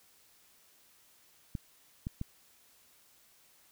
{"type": "clicks", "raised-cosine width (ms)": 5, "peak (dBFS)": -23, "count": 3, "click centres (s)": [1.552, 2.069, 2.214], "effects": ["white hiss -64 dBFS RMS until 3.71 s"]}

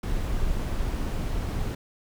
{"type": "noise", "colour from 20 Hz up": "brown", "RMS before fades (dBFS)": -27, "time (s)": [0.03, 1.75], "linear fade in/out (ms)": 5, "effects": []}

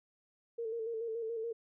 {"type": "tone with vibrato", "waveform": "sine", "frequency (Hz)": 454.3, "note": "A#4", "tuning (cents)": -45, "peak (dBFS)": -35, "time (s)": [0.58, 1.53], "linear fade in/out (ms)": 10, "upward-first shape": "square", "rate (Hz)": 7, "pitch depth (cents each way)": 42, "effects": []}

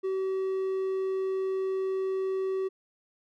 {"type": "tone", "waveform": "triangle", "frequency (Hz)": 381.2, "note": "G4", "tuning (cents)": -48, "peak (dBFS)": -25, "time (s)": [0.03, 2.69], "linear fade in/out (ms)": 20, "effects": []}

